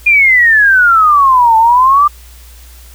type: exponential two-way sweep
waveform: sine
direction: down then up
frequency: 2447 to 880 to 1199 Hz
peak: -4 dBFS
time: 0.06-2.08 s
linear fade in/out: 10 ms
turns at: 1.57 s
effects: added 60 Hz sine -34 dBFS peak until 2.94 s + white hiss -41 dBFS RMS until 2.94 s